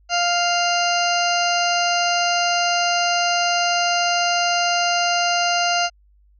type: harmonic tone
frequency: 698.5 Hz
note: F5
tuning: in tune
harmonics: 1 / 2 / 3 / 4 / 6 / 7 / 8 / 9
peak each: -20 / -24 / -31 / -24 / -29 / -27 / -37 / -29 dBFS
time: 0.09-5.9 s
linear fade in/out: 50 ms
effects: added 50 Hz sine -52 dBFS peak until 6.39 s